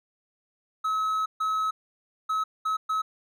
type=tone bursts at uneven times; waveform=triangle; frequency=1286 Hz; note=E6; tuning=43 cents flat; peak=-22 dBFS; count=5; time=0.84-1.26 / 1.4-1.71 / 2.29-2.44 / 2.65-2.77 / 2.89-3.02 s; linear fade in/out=10 ms; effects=none